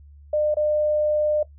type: tone with dropouts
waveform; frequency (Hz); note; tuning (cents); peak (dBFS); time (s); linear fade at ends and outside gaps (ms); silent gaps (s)
sine; 603; D5; +46; -18; 0.33-1.43; 5; 0.543-0.568
effects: noise-tail reverb RT60 0.1 s tail -17 dB re dry + added 72 Hz sine -44 dBFS peak until 1.58 s